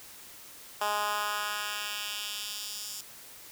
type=tone with high-pass filter sweep; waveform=10% pulse; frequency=207.7 Hz; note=G#3; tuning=in tune; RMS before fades=-34 dBFS; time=0.81-3.01 s; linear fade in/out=5 ms; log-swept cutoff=800 to 6000 Hz; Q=1.4; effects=white hiss -49 dBFS RMS until 3.51 s